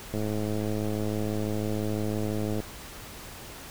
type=click train; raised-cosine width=2 ms; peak=-18 dBFS; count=262; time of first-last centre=0.14-2.602 s; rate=106 Hz; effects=pink hiss -43 dBFS RMS until 3.7 s